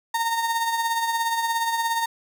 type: tone with tremolo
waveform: 35% pulse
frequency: 920 Hz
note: A#5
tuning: 23 cents flat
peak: -18 dBFS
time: 0.14-2.06 s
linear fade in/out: 5 ms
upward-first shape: triangle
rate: 17 Hz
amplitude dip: 55%
effects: none